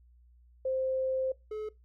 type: tone pair in turn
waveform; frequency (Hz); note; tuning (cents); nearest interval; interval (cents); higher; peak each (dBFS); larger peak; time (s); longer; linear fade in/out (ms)
sine / triangle; 523.3 / 428.8; C5 / A4; 0 / -45; minor third; 345; first; -28 / -32; first; 0.65-1.32 / 1.51-1.69; first; 5
effects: noise-tail reverb RT60 0.2 s tail -20 dB re dry + added 60 Hz sine -57 dBFS peak until 1.84 s